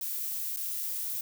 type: noise with dropouts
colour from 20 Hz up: violet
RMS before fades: -34 dBFS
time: 0.01-1.21 s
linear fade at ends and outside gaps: 2 ms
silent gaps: 0.563-0.57 s
effects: none